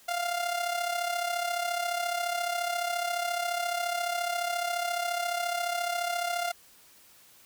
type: tone with amplitude modulation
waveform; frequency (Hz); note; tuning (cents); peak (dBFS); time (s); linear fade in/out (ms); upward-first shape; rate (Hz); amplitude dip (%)
sawtooth; 698.5; F5; 0; -22; 0.08-6.52; 10; sine; 34.4; 60
effects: white hiss -57 dBFS RMS until 7.45 s